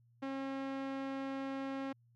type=tone with low-pass filter; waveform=sawtooth; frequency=270.5 Hz; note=C#4; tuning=42 cents flat; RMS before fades=-40 dBFS; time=0.22-1.93 s; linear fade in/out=10 ms; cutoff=2700 Hz; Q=0.61; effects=added 118 Hz sine -65 dBFS peak until 2.15 s